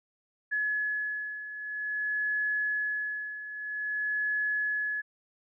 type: beating tone pair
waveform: sine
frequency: 1700 / 1700.51 Hz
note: G#6 / G#6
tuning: +40 / +40 cents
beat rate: 0.51 Hz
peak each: -35 / -30 dBFS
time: 0.51-5.02 s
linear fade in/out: 20 ms
effects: none